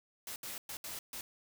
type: noise bursts at uneven times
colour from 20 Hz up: white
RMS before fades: -43 dBFS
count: 5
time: 0.27-0.36 / 0.43-0.58 / 0.69-0.77 / 0.84-0.99 / 1.13-1.21 s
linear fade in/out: 2 ms
effects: none